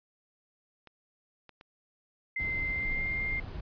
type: clicks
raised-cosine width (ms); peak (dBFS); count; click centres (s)
0.3; -34; 3; 0.873 / 1.493 / 1.611
type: tone with pitch glide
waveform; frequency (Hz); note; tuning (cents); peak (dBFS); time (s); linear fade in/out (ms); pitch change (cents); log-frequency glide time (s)
sine; 2077 to 2107; C7 to C7; -13 to +12; -30; 2.36-3.4; 5; +25; 2.6-3.08
type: noise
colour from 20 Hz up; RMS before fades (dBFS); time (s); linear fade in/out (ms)
brown; -38; 2.39-3.61; 10
effects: resampled to 11025 Hz